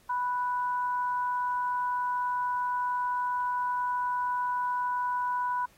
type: tone pair together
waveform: sine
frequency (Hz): 987.8 / 1480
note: B5 / F#6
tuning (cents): 0 / 0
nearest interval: perfect fifth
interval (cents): 700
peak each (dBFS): -27 / -37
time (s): 0.09-5.66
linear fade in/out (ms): 10
effects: pink hiss -62 dBFS RMS until 5.77 s + AAC 48 kbps